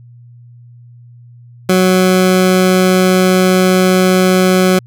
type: tone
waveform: 20% pulse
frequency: 185 Hz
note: F#3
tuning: in tune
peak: -3 dBFS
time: 1.69-4.79 s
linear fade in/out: 5 ms
effects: added 120 Hz sine -36 dBFS peak until 4.86 s